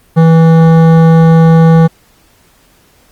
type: tone with hard clipping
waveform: sine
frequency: 163.4 Hz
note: E3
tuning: 15 cents flat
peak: -4 dBFS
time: 0.16-1.88 s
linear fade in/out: 20 ms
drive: 14 dB
effects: pink hiss -48 dBFS RMS until 3.11 s + Opus 32 kbps